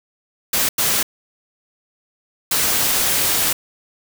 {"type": "noise bursts at uneven times", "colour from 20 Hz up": "white", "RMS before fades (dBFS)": -18, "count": 3, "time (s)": [[0.53, 0.69], [0.78, 1.03], [2.51, 3.53]], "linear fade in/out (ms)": 5, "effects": []}